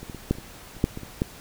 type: clicks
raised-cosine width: 3 ms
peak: -24 / -23 / -24 / -8 / -28 / -25 / -30 / -6 / -20 / -24 / -9 dBFS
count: 11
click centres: 0.03 / 0.098 / 0.147 / 0.31 / 0.352 / 0.385 / 0.767 / 0.841 / 0.974 / 1.033 / 1.219 s
effects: pink hiss -45 dBFS RMS until 1.4 s